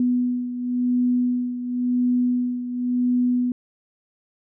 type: beating tone pair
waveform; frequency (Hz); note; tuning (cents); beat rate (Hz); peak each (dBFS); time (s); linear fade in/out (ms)
sine; 246.9 / 247.84; B3 / B3; 0 / +6; 0.94; -20 / -26; 0-3.52; 2
effects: none